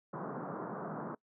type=band-pass noise; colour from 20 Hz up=pink; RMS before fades=-41 dBFS; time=0.13-1.15 s; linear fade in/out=5 ms; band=140 to 1400 Hz; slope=48 dB/octave; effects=noise-tail reverb RT60 0.1 s tail -23 dB re dry